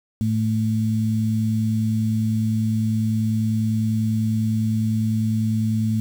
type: tone pair together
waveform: sine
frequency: 109.95 / 219.9 Hz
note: A2 / A3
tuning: -1 / -1 cents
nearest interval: octave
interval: 1200 cents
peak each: -21 / -21 dBFS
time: 0.21-6 s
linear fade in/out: 0 ms
effects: 7-bit